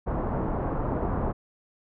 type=low-pass noise; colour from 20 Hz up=pink; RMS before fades=-28 dBFS; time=0.06-1.33 s; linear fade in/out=20 ms; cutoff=1100 Hz; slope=24 dB/octave; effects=none